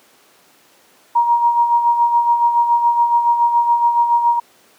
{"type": "tone with tremolo", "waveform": "sine", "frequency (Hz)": 945, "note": "A#5", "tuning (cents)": 23, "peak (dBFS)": -9, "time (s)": [1.15, 4.4], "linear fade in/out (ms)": 10, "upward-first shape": "sine", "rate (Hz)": 7.1, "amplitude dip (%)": 55, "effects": ["pink hiss -51 dBFS RMS until 4.78 s", "high-pass 300 Hz 12 dB/octave"]}